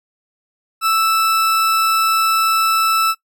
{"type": "tone", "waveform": "40% pulse", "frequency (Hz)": 1318.5, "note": "E6", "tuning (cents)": 0, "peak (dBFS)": -12, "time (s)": [0.81, 3.15], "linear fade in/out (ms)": 50, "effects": ["noise-tail reverb RT60 0.1 s tail -20 dB re dry"]}